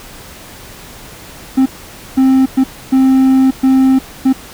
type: tone bursts at uneven times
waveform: triangle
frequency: 263.7 Hz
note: C4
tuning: 14 cents sharp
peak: -4 dBFS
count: 6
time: 1.57-1.66 / 2.17-2.46 / 2.57-2.64 / 2.92-3.51 / 3.63-3.99 / 4.25-4.33 s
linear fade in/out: 10 ms
effects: pink hiss -34 dBFS RMS until 4.53 s